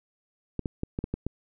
clicks, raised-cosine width 3 ms, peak -16 dBFS, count 7, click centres 0.593 / 0.658 / 0.834 / 0.989 / 1.041 / 1.14 / 1.266 s, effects none

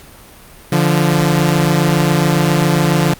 sawtooth tone pair together, 146.1 / 173.37 Hz, D3 / F3, -9 / -12 cents, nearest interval minor third, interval 297 cents, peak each -10 dBFS, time 0.72-3.14 s, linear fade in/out 5 ms, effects pink hiss -40 dBFS RMS until 3.19 s + Opus 48 kbps

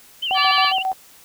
sine tone with vibrato, 2932 Hz, F#7, 16 cents flat, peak -21 dBFS, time 0.22-0.83 s, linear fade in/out 10 ms, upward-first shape sine, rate 10 Hz, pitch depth 130 cents each way
sine tone with tremolo, 759 Hz, F#5, 44 cents sharp, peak -18 dBFS, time 0.31-0.93 s, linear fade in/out 0 ms, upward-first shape square, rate 7.4 Hz, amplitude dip 65%
harmonic tone, 578 Hz, D5, 28 cents flat, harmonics 2 / 3 / 4 / 5 / 6 / 7 / 8, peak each -18 / -25 / -24 / -31 / -33 / -24 / -27 dBFS, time 0.34-0.73 s, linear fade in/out 50 ms
effects white hiss -48 dBFS RMS until 1.24 s

